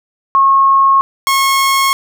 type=tone pair in turn; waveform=sine / sawtooth; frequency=1088 / 1088 Hz; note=C#6 / C#6; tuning=-33 / -33 cents; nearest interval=unison; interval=0 cents; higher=neither; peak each=-6 dBFS; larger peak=neither; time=0.35-1.01 / 1.27-1.93 s; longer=neither; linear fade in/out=0 ms; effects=none